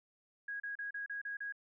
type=tone bursts; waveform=sine; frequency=1648 Hz; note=G#6; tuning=14 cents flat; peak=-38 dBFS; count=7; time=0.48-1.524 s; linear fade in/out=5 ms; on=120 ms; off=34 ms; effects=none